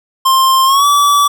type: tone with pitch glide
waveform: square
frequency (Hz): 1055 to 1150.5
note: C6 to D6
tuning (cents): +14 to -36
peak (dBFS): -8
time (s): 0.25-1.28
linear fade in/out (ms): 10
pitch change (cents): +150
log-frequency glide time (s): 0.65-0.86
effects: none